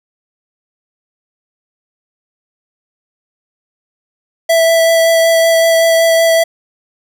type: tone with vibrato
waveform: square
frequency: 659.3 Hz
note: E5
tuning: in tune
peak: -8 dBFS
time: 4.49-6.44 s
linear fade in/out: 10 ms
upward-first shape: sine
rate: 5.3 Hz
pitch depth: 10 cents each way
effects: none